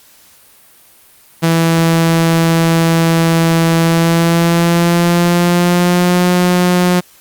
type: tone with pitch glide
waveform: sawtooth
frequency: 165.1 to 179.01 Hz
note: E3 to F3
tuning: +3 to +43 cents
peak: -5 dBFS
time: 1.42-7.01 s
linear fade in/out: 20 ms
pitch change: +140 cents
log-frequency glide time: 3.77-6.25 s
effects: white hiss -45 dBFS RMS until 7.2 s + Opus 48 kbps